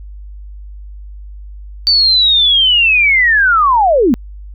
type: linear sweep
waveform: sine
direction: down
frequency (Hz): 4589 to 212.2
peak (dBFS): -7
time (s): 1.87-4.14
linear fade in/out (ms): 0
effects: added 50 Hz sine -28 dBFS peak until 4.54 s